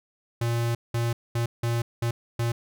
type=tone bursts at uneven times; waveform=square; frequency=117.4 Hz; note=A#2; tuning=13 cents sharp; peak=-24 dBFS; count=6; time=0.41-0.75 / 0.94-1.13 / 1.35-1.46 / 1.63-1.82 / 2.02-2.11 / 2.39-2.52 s; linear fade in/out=5 ms; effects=none